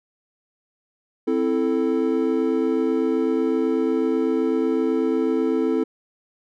triangle chord, A minor, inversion first, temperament equal, 261.6 / 329.6 / 440 Hz, C4 / E4 / A4, 0 / 0 / 0 cents, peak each -21 dBFS, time 1.27-5.84 s, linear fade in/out 10 ms, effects none

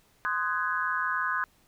sine chord, Ab dominant seventh, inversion first, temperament just, 1038.3 / 1245.9 / 1495.1 / 1661.2 Hz, C6 / Eb6 / Gb6 / Ab6, -14 / +2 / +18 / 0 cents, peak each -32 / -32 / -31 / -32 dBFS, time 0.25-1.44 s, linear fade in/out 0 ms, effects pink hiss -64 dBFS RMS until 1.67 s

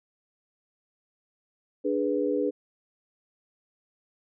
sine chord, G# diminished, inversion second, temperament equal, 293.7 / 415.3 / 493.9 Hz, D4 / G#4 / B4, 0 / 0 / 0 cents, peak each -28 dBFS, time 1.84-2.51 s, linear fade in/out 20 ms, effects none

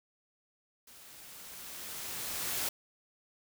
white noise with level ramp, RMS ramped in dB -55 to -33 dBFS, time 0.87-2.69 s, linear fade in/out 5 ms, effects none

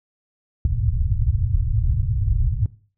white low-pass noise, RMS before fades -20 dBFS, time 0.65-2.66 s, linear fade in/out 2 ms, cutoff 120 Hz, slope 48 dB/octave, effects noise-tail reverb RT60 0.4 s tail -18 dB re dry

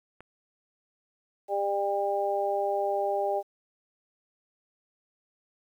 click, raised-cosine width 0.5 ms, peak -31 dBFS, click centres 0.206 s
harmonic tone, 199.8 Hz, G3, 33 cents sharp, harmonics 2 / 3 / 4, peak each -31 / -29 / -29 dBFS, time 1.48-3.43 s, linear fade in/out 50 ms
effects 10-bit

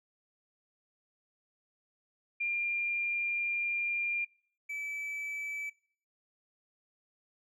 sine / triangle tone pair in turn, 2396 / 2306 Hz, D7 / D7, +34 / -32 cents, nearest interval minor second, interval 66 cents, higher first, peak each -30 / -34 dBFS, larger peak first, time 2.4-4.25 / 4.69-5.7 s, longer first, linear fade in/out 10 ms, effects noise-tail reverb RT60 0.5 s tail -20 dB re dry

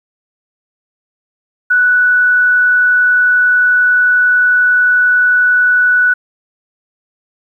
sine tone with frequency modulation, 1480 Hz, F#6, in tune, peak -7 dBFS, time 1.7-6.14 s, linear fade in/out 10 ms, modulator 31.2 Hz, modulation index 0.29, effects 8-bit

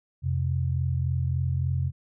sine tone pair together, 87.31 / 130.81 Hz, F2 / C3, 0 / 0 cents, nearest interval perfect fifth, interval 700 cents, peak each -26 dBFS, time 0.22-1.92 s, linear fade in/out 50 ms, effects none

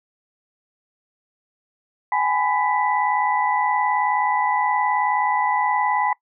sine tone cluster, 780 / 839 / 1001 / 1978 Hz, G5 / G#5 / B5 / B6, -9 / +17 / +23 / +2 cents, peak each -29 / -21 / -22 / -27 dBFS, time 2.12-6.13 s, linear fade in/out 2 ms, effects noise-tail reverb RT60 0.1 s tail -22 dB re dry

